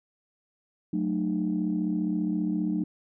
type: chord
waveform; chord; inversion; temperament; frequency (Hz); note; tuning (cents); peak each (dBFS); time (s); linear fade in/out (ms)
sine; D# diminished; first; equal with one note detuned; 185 / 220 / 304.2; F#3 / A3 / D#4; 0 / 0 / -39; -28 / -30 / -28; 0.93-2.84; 5
effects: tanh soft clip ceiling -17 dBFS